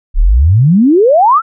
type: exponential sweep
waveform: sine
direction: up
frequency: 31 to 1396.9 Hz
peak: -4 dBFS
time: 0.14-1.42 s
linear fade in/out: 50 ms
effects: none